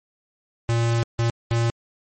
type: tone bursts at uneven times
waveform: square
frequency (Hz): 116.54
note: A#2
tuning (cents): 0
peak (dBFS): -19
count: 3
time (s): 0.69-1.03 / 1.19-1.3 / 1.51-1.7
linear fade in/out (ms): 0
effects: MP3 32 kbps